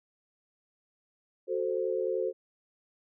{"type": "chord", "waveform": "sine", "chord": "F# diminished", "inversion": "none", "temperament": "equal", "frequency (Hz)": [370, 440, 523.3], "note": ["F#4", "A4", "C5"], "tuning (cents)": [0, 0, 0], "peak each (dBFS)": -32, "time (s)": [1.47, 2.33], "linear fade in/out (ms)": 50, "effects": []}